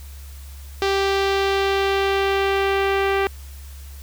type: tone with low-pass filter sweep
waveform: sawtooth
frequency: 392 Hz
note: G4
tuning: in tune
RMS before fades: -20 dBFS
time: 0.82-3.27 s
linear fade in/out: 0 ms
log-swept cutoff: 4500 to 2500 Hz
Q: 1.5
effects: added 69 Hz sine -35 dBFS peak until 4.02 s + white hiss -47 dBFS RMS until 4.02 s